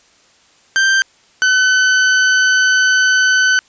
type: tone pair in turn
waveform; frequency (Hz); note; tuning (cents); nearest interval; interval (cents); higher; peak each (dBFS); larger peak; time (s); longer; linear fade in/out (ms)
40% pulse; 1568 / 1513.2; G6 / F#6; 0 / +38; minor second; 62; first; -9; neither; 0.76-1.02 / 1.42-3.59; second; 0
effects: white hiss -51 dBFS RMS until 3.68 s + resampled to 16000 Hz